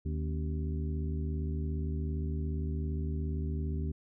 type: harmonic tone with a mistuned harmonic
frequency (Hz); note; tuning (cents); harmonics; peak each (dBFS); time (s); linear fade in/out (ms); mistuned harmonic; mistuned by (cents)
77.4; D#2; -9; 1 / 2 / 3 / 4 / 5; -32 / -38 / -42 / -44 / -46; 0.05-3.92; 10; 4; -140
effects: none